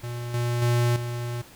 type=tone with level steps; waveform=square; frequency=120 Hz; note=B2; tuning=49 cents flat; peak=-31 / -24 / -20 / -29 dBFS; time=0.03-1.42 s; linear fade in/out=10 ms; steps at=0.34 / 0.62 / 0.96 s; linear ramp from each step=2 ms; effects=pink hiss -49 dBFS RMS until 1.55 s